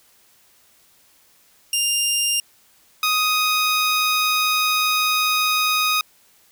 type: tone pair in turn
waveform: 15% pulse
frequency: 2800 / 1249.5 Hz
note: F7 / D#6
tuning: +4 / +7 cents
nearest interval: octave + major second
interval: 1397 cents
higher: first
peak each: -11 dBFS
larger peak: neither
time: 1.73-2.4 / 3.03-6.01 s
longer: second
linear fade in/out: 2 ms
effects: white hiss -56 dBFS RMS until 6.51 s